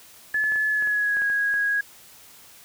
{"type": "tone with pitch glide", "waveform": "sine", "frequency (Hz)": [1720, 1650.9], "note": ["A6", "G#6"], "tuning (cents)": [-40, -11], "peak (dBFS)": -20, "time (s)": [0.34, 1.81], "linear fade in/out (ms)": 5, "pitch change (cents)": -71, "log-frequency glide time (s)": [0.67, 1.23]}
{"type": "clicks", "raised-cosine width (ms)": 0.5, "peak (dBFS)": -25, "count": 10, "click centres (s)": [0.344, 0.44, 0.521, 0.559, 0.824, 0.873, 1.169, 1.219, 1.3, 1.54]}
{"effects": ["white hiss -49 dBFS RMS until 2.64 s"]}